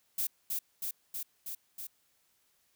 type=noise with echo; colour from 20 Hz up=violet; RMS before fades=-32 dBFS; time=0.18-0.27 s; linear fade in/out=5 ms; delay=320 ms; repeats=5; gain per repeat=-2 dB; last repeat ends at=1.87 s; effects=white hiss -72 dBFS RMS until 2.75 s